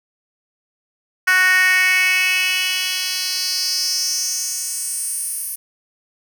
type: tone with high-pass filter sweep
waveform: 10% pulse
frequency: 369.7 Hz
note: F#4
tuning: 1 cent flat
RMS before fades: -19 dBFS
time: 1.27-5.56 s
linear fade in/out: 10 ms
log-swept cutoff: 1600 to 11000 Hz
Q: 3.9
effects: none